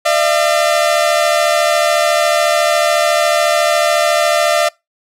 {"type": "tone pair together", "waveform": "sawtooth", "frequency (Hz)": [604, 678], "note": ["D5", "E5"], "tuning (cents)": [48, 49], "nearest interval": "major second", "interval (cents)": 201, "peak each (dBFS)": -10, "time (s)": [0.05, 4.69], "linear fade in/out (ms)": 10, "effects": ["noise-tail reverb RT60 0.2 s tail -23 dB re dry", "low-pass 11000 Hz 12 dB/octave"]}